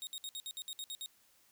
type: tone bursts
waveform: sawtooth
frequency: 3742 Hz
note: A#7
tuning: 6 cents sharp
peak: -37 dBFS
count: 10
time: 0.02-1.06 s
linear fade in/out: 0 ms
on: 50 ms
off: 60 ms
effects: white hiss -68 dBFS RMS until 1.51 s